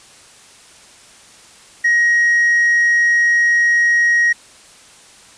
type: tone with tanh clipping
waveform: sine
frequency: 1888 Hz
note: A#6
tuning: 22 cents sharp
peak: -11 dBFS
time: 1.84-4.33 s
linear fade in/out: 10 ms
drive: 1 dB
effects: white hiss -44 dBFS RMS until 5.37 s + resampled to 22050 Hz